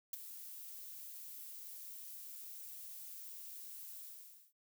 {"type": "noise with ADSR envelope", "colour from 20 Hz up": "violet", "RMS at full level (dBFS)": -38, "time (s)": [0.13, 4.53], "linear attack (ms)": 4, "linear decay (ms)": 16, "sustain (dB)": -12, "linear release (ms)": 530, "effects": []}